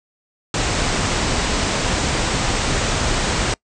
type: low-pass noise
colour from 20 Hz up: pink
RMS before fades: -20 dBFS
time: 0.54-3.54 s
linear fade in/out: 2 ms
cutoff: 8500 Hz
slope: 96 dB/octave
effects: noise-tail reverb RT60 0.1 s tail -25 dB re dry